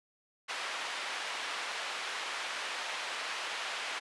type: band-pass noise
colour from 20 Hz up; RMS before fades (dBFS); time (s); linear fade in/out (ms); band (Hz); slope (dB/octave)
white; -38; 0.48-4; 20; 670 to 2900; 12
effects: resampled to 24000 Hz